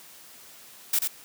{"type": "noise with echo", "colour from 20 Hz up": "blue", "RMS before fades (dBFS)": -23, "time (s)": [0.93, 0.99], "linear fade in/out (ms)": 5, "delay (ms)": 87, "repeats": 1, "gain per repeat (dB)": -4, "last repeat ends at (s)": 1.077, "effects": ["white hiss -49 dBFS RMS until 1.24 s", "high-pass 100 Hz 12 dB/octave"]}